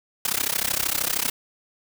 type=noise with amplitude modulation; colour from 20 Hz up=white; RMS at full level=-21 dBFS; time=0.25-1.3 s; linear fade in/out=2 ms; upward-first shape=sine; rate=33 Hz; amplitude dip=95%; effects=none